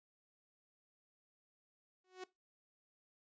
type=tone with exponential growth; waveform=sawtooth; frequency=370 Hz; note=F#4; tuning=in tune; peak=-38 dBFS; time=2.04-2.24 s; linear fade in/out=5 ms; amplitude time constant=42 ms; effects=noise-tail reverb RT60 0.2 s tail -20 dB re dry + resampled to 16000 Hz